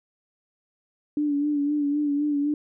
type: tone with vibrato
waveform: sine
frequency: 291.2 Hz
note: D4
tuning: 15 cents flat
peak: -21 dBFS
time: 1.17-2.54 s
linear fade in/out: 2 ms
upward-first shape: sine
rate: 3.9 Hz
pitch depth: 41 cents each way
effects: none